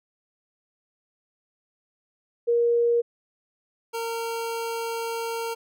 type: tone pair in turn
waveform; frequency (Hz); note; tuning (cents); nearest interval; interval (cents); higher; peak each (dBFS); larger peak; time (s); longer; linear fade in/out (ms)
sine / 25% pulse; 471.9 / 459.5; A#4 / A#4; +21 / -25; unison; 46; first; -18 / -24; first; 2.47-3.02 / 3.93-5.55; second; 20
effects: none